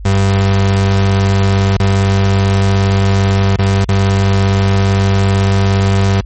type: tone with dropouts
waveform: 35% pulse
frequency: 97.6 Hz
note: G2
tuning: 7 cents flat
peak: -7 dBFS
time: 0.05-6.21 s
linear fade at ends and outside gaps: 5 ms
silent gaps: 1.771-1.798 / 3.562-3.587 / 3.846-3.886 s
effects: added 50 Hz sine -24 dBFS peak until 6.25 s + MP3 32 kbps